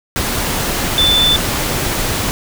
sine tone in noise, 3520 Hz, A7, in tune, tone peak -10 dBFS, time 0.98-1.36 s, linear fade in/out 0 ms, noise pink, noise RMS -18 dBFS, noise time 0.16-2.31 s, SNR +5 dB, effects none

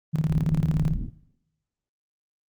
sine tone with tremolo, 155.56 Hz, D#3, in tune, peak -18 dBFS, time 0.13-0.94 s, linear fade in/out 20 ms, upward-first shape square, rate 18 Hz, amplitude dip 75%
pink low-pass noise, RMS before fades -30 dBFS, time 0.27-1.11 s, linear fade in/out 50 ms, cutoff 230 Hz, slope 24 dB/octave
effects noise-tail reverb RT60 0.9 s tail -19 dB re dry + Opus 32 kbps

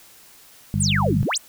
harmonic tone, 49 Hz, G1, in tune, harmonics 1 / 2 / 3 / 4, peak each -34 / -23 / -23 / -24 dBFS, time 0.74-1.23 s, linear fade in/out 0 ms
sine exponential two-way sweep, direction down then up, 10080 to 98 to 10080 Hz, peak -20 dBFS, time 0.8-1.38 s, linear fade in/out 5 ms, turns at 1.23 s
effects white hiss -49 dBFS RMS until 1.48 s

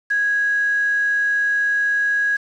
sine tone with quantisation, 1656 Hz, G#6, 5 cents flat, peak -16 dBFS, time 0.1-2.37 s, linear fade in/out 10 ms, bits 6, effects low-pass 6000 Hz 12 dB/octave

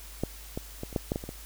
clicks, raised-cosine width 2 ms, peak -14 / -19 / -21 / -30 / -13 / -14 / -17 / -26 / -23 dBFS, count 9, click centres 0.236 / 0.575 / 0.834 / 0.928 / 0.962 / 1.119 / 1.159 / 1.239 / 1.291 s, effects added 51 Hz sine -45 dBFS peak until 1.45 s + white hiss -48 dBFS RMS until 1.45 s

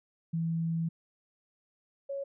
sine tone pair in turn, 164.81 / 554.4 Hz, E3 / C#5, 0 / 0 cents, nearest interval octave + major sixth, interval 2100 cents, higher second, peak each -28 / -33 dBFS, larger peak first, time 0.33-0.89 / 2.09-2.24 s, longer first, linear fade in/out 10 ms, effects none

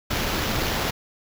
pink noise with sample-and-hold, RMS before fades -25 dBFS, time 0.1-0.91 s, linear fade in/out 10 ms, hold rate 8820 Hz, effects none

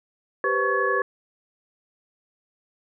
sine tone cluster, 392.3 / 493.1 / 525 / 1116 / 1702 Hz, G4 / B4 / C5 / C#6 / G#6, +1 / -3 / +6 / +11 / +42 cents, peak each -27 / -27 / -30 / -25 / -25 dBFS, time 0.44-1.02 s, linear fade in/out 2 ms, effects none

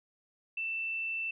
sine tone, 2667 Hz, E7, 20 cents sharp, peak -32 dBFS, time 0.57-1.31 s, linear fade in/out 5 ms, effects none

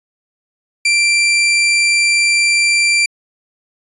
sawtooth tone, 2357 Hz, D7, 6 cents sharp, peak -7 dBFS, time 0.85-3.06 s, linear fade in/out 5 ms, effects resampled to 24000 Hz

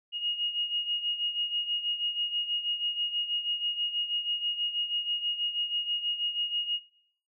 sine beating tone pair, 2868 / 2874.2 Hz, F7 / F7, +45 / +49 cents, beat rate 6.2 Hz, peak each -29 / -34 dBFS, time 0.12-6.8 s, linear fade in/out 50 ms, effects noise-tail reverb RT60 0.6 s tail -18 dB re dry

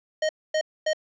square tone bursts, 622.3 Hz, D#5, in tune, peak -22 dBFS, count 3, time 0.22-0.933 s, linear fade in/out 5 ms, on 71 ms, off 250 ms, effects resampled to 16000 Hz + 9-bit

